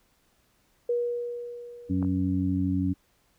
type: tone with exponential decay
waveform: sine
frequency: 480 Hz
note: B4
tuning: 49 cents flat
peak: -22 dBFS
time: 0.89-2.73 s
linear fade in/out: 5 ms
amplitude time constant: 400 ms
type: harmonic tone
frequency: 92.5 Hz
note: F#2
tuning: in tune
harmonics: 1 / 2 / 3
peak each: -29 / -29 / -26 dBFS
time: 1.89-2.94 s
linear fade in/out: 20 ms
type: clicks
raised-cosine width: 1 ms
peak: -23 / -33 dBFS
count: 2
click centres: 2.027 / 2.047 s
effects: pink hiss -67 dBFS RMS until 3.38 s